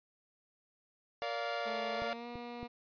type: chord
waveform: sawtooth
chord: Bb major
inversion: none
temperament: equal with one note detuned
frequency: 466.2 / 577.6 / 698.5 Hz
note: Bb4 / D5 / F5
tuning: 0 / -29 / 0 cents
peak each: -39 / -35 / -34 dBFS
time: 1.22-2.13 s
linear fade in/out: 0 ms
type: tone with pitch glide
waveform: 15% pulse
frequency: 220 to 239.9 Hz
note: A3 to A#3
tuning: 0 to +50 cents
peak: -36 dBFS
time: 1.65-2.68 s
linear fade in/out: 20 ms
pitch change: +150 cents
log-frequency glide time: 1.92-2.27 s
type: clicks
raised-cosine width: 3 ms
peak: -32 dBFS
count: 3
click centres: 2.02 / 2.356 / 2.63 s
effects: resampled to 11025 Hz